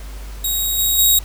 5% pulse tone with level steps, 3795 Hz, A#7, 30 cents sharp, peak -10 / -7 / -3 dBFS, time 0.44-1.19 s, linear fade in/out 5 ms, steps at 0.78 / 0.98 s, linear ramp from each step 10 ms, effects added 50 Hz sine -29 dBFS peak until 1.24 s + pink hiss -41 dBFS RMS until 1.24 s

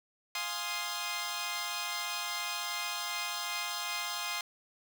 10% pulse chord, F minor seventh, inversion none, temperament equal, 698.5 / 830.6 / 1046.5 / 1244.5 Hz, F5 / Ab5 / C6 / Eb6, 0 / 0 / 0 / 0 cents, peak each -33 / -33 / -29 / -32 dBFS, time 0.35-4.41 s, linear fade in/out 2 ms, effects none

